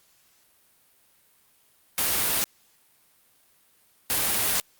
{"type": "noise bursts at uneven times", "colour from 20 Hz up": "white", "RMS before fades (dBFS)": -24, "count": 2, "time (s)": [[1.98, 2.44], [4.1, 4.6]], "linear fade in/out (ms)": 0, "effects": ["white hiss -62 dBFS RMS until 4.79 s", "Opus 48 kbps"]}